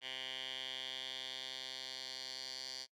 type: tone with band-pass filter sweep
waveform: 10% pulse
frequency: 130.5 Hz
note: C3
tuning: 4 cents flat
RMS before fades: -45 dBFS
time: 0.01-2.87 s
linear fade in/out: 50 ms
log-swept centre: 2900 to 4700 Hz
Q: 4.4
effects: noise-tail reverb RT60 0.1 s tail -24 dB re dry